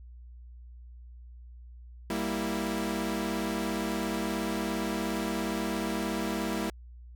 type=chord; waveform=sawtooth; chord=E diminished; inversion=first; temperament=equal; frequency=196 / 233.1 / 329.6 Hz; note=G3 / Bb3 / E4; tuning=0 / 0 / 0 cents; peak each=-30 dBFS; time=2.1-6.7 s; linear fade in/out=2 ms; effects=added 60 Hz sine -45 dBFS peak until 7.15 s